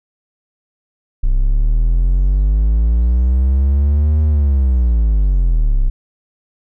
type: linear two-way sweep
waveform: triangle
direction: up then down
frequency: 30.87 to 77.2 to 30.87 Hz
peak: -8 dBFS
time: 1.23-5.9 s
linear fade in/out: 10 ms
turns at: 4.23 s
effects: none